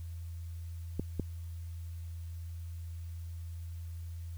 clicks, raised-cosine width 3 ms, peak -19 dBFS, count 2, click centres 0.996 / 1.197 s, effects added 84 Hz sine -39 dBFS peak until 4.37 s + white hiss -63 dBFS RMS until 4.37 s

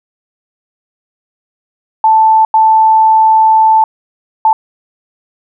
sine tone bursts at uneven times, 880 Hz, A5, in tune, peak -4 dBFS, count 3, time 2.04-2.45 / 2.54-3.84 / 4.45-4.53 s, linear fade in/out 2 ms, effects none

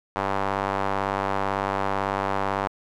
square tone with band-pass filter, 49 Hz, G1, in tune, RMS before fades -26 dBFS, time 0.16-2.68 s, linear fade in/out 0 ms, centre 950 Hz, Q 1.6, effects none

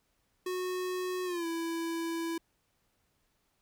square tone with pitch glide, 366.2 to 331.9 Hz, F#4 to E4, -18 to +12 cents, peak -33 dBFS, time 0.46-2.38 s, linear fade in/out 5 ms, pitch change -170 cents, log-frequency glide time 1.25-1.46 s, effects pink hiss -75 dBFS RMS until 3.61 s

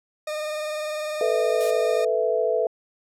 40% pulse tone with vibrato, 610 Hz, D#5, 34 cents flat, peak -26 dBFS, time 0.27-2.05 s, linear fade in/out 5 ms, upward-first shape sine, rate 20 Hz, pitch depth 27 cents each way
sine chord, A suspended second, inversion none, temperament equal, 440 / 493.9 / 659.3 Hz, A4 / B4 / E5, 0 / 0 / 0 cents, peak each -24 dBFS, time 1.21-2.67 s, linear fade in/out 2 ms
blue noise, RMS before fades -34 dBFS, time 1.6-1.71 s, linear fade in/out 10 ms
effects low-pass 11000 Hz 12 dB/octave

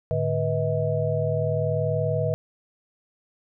sine tone cluster, 108 / 148.4 / 488.7 / 638 Hz, A2 / D3 / B4 / D#5, -32 / +18 / -18 / +43 cents, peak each -27 dBFS, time 0.11-2.34 s, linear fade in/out 0 ms, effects none

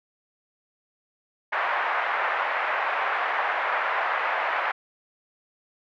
pink band-pass noise, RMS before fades -26 dBFS, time 1.52-4.72 s, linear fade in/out 10 ms, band 700 to 2100 Hz, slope 24 dB/octave, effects none

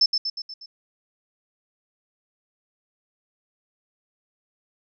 sine tone with echo, 5274 Hz, E8, in tune, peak -14 dBFS, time 0.01-0.06 s, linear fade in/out 5 ms, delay 120 ms, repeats 5, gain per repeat -5 dB, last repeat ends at 0.66 s, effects none

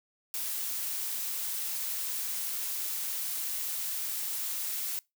blue noise, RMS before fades -34 dBFS, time 0.34-4.99 s, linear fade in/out 0 ms, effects noise-tail reverb RT60 0.2 s tail -23 dB re dry

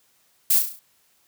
violet noise with echo, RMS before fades -18 dBFS, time 0.5-0.59 s, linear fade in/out 5 ms, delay 34 ms, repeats 6, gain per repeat -5 dB, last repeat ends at 0.794 s, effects white hiss -63 dBFS RMS until 1.27 s + high-pass 60 Hz 12 dB/octave

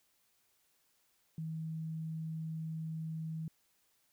sine tone, 160 Hz, D#3, 49 cents sharp, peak -37 dBFS, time 1.38-3.48 s, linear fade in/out 2 ms, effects white hiss -74 dBFS RMS until 4.12 s

